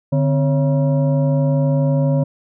sine tone with frequency modulation, 146.83 Hz, D3, in tune, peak -13 dBFS, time 0.12-2.24 s, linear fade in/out 10 ms, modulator 406 Hz, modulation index 0.83, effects none

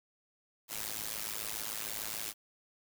white noise with amplitude modulation, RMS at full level -35 dBFS, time 0.68-2.34 s, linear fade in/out 50 ms, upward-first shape sine, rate 107 Hz, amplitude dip 95%, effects none

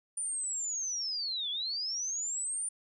sine linear two-way sweep, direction down then up, 9290 to 3322 to 9290 Hz, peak -32 dBFS, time 0.17-2.69 s, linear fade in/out 5 ms, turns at 1.5 s, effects none

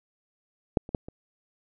clicks, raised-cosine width 2 ms, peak -7 / -26 / -12 / -26 dBFS, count 4, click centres 0.772 / 0.891 / 0.948 / 1.085 s, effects none

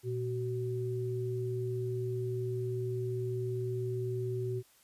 sine tone pair together, 118.7 / 376.3 Hz, A#2 / F#4, +32 / +29 cents, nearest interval octave + minor sixth, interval 1997 cents, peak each -34 / -35 dBFS, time 0.03-4.63 s, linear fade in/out 50 ms, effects white hiss -64 dBFS RMS until 4.83 s + resampled to 32000 Hz

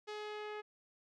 sawtooth tone with low-pass filter sweep, 422 Hz, G#4, 28 cents sharp, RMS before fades -44 dBFS, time 0.07-0.62 s, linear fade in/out 20 ms, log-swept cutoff 4800 to 2300 Hz, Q 1.2, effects none

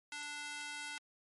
square tone with high-pass filter, 293.7 Hz, D4, in tune, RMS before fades -44 dBFS, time 0.12-0.98 s, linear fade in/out 2 ms, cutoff 1600 Hz, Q 1, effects MP3 48 kbps

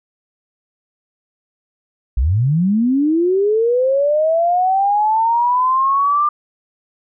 sine linear sweep, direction up, 52.1 to 1198 Hz, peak -12 dBFS, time 2.17-6.29 s, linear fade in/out 5 ms, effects none

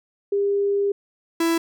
sine / 45% pulse tone pair in turn, 401.7 / 332 Hz, G4 / E4, +42 / +12 cents, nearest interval minor third, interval 330 cents, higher first, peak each -18 dBFS, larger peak neither, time 0.32-0.92 / 1.4-1.58 s, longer first, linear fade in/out 5 ms, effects none

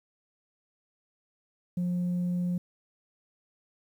sine tone, 177.5 Hz, F3, 28 cents sharp, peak -24 dBFS, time 1.77-2.58 s, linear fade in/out 5 ms, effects tanh soft clip ceiling -25 dBFS + 10-bit

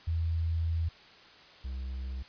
sine / triangle tone pair in turn, 82.41 / 65 Hz, E2 / C2, 0 / -11 cents, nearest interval major third, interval 411 cents, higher first, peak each -27 / -32 dBFS, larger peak first, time 0.07-0.89 / 1.64-2.23 s, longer first, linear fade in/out 10 ms, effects white hiss -54 dBFS RMS until 2.28 s + resampled to 11025 Hz

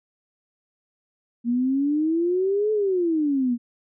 sine exponential two-way sweep, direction up then down, 233.1 to 434.9 to 233.1 Hz, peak -19 dBFS, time 1.44-3.58 s, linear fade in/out 50 ms, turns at 2.72 s, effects none

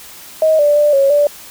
sine tone with pitch steps, 631 / 586 / 591 / 550 / 583 Hz, D#5 / D5 / D5 / C#5 / D5, +24 / -4 / +11 / -14 / -13 cents, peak -8 dBFS, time 0.42-1.27 s, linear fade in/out 2 ms, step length 170 ms, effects white hiss -36 dBFS RMS until 1.5 s

